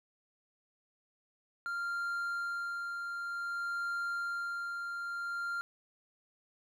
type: tone with tremolo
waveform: triangle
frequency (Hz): 1392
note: F6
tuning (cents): -6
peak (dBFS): -31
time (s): 1.66-5.61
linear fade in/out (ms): 0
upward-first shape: sine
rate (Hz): 0.54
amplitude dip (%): 35
effects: none